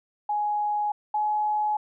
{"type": "tone pair in turn", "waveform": "sine", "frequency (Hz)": [835, 845.2], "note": ["G#5", "G#5"], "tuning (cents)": [9, 30], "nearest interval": "unison", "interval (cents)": 21, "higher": "second", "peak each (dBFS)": [-23, -22], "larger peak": "second", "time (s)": [[0.29, 0.92], [1.14, 1.77]], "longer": "neither", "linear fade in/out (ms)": 5, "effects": []}